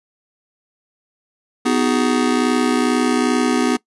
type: chord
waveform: square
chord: G# minor seventh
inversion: first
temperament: just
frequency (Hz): 249.2 / 311.5 / 373.8 / 415.3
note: B3 / D#4 / F#4 / G#4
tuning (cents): +16 / +2 / +18 / 0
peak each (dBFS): -18 / -22 / -24 / -24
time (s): 1.65-3.77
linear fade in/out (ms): 10
effects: noise-tail reverb RT60 0.1 s tail -21 dB re dry + resampled to 24000 Hz